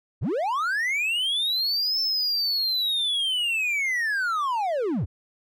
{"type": "linear two-way sweep", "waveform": "triangle", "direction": "up then down", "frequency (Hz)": [61.74, 5330, 61.74], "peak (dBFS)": -21, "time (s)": [0.21, 5.06], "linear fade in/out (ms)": 20, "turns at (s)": 2, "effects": []}